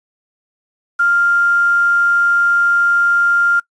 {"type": "tone with quantisation", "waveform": "sine", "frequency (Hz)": 1396.9, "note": "F6", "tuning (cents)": 0, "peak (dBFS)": -10, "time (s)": [0.99, 3.6], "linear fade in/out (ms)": 10, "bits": 6, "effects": ["noise-tail reverb RT60 0.1 s tail -23 dB re dry", "resampled to 22050 Hz"]}